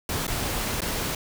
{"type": "noise with dropouts", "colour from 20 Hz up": "pink", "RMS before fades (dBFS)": -28, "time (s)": [0.09, 1.15], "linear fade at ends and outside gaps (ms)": 2, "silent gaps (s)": [[0.268, 0.278], [0.806, 0.818]], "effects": []}